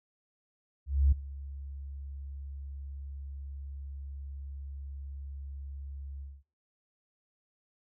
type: tone with ADSR envelope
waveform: sine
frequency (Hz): 69.3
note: C#2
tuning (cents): 0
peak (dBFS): -18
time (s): 0.86-6.43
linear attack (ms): 260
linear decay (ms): 8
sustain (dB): -21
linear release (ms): 220
effects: noise-tail reverb RT60 0.6 s tail -21 dB re dry + tanh soft clip ceiling -15 dBFS